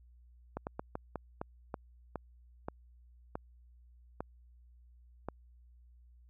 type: slowing click train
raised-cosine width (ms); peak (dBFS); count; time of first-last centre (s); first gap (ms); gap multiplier
1; -23; 12; 0.57-5.286; 99; 1.27
effects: added 60 Hz sine -57 dBFS peak until 6.29 s